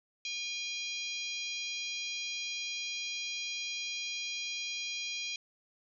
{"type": "harmonic tone with a mistuned harmonic", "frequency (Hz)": 811, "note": "G#5", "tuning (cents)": -41, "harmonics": [3, 4, 5, 6, 7, 8], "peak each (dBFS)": [-39, -41, -43, -45, -46, -47], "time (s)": [0.25, 5.36], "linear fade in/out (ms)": 2, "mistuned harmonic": 8, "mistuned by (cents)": 26, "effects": []}